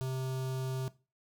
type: tone with notch filter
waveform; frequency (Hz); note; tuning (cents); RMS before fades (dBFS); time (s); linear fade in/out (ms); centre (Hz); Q
square; 130.81; C3; 0; -35; 0.01-0.88; 0; 2000; 1.5
effects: noise-tail reverb RT60 0.3 s tail -18 dB re dry